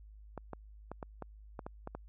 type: clicks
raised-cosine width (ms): 1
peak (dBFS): -27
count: 9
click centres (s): 0.377 / 0.533 / 0.916 / 1.028 / 1.223 / 1.592 / 1.665 / 1.874 / 1.95
effects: added 52 Hz sine -51 dBFS peak until 2.08 s